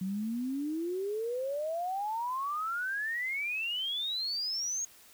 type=exponential sweep; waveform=sine; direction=up; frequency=183.3 to 6645 Hz; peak=-31 dBFS; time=0.01-4.85 s; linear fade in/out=5 ms; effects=white hiss -57 dBFS RMS until 5.13 s